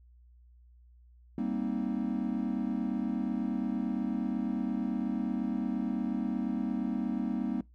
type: chord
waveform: triangle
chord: C minor seventh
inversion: second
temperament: equal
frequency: 196 / 233.1 / 261.6 / 311.1 Hz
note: G3 / Bb3 / C4 / Eb4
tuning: 0 / 0 / 0 / 0 cents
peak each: -34 / -31 / -33 / -36 dBFS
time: 1.38-7.61 s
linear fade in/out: 2 ms
effects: noise-tail reverb RT60 0.2 s tail -23 dB re dry + added 60 Hz sine -55 dBFS peak until 7.74 s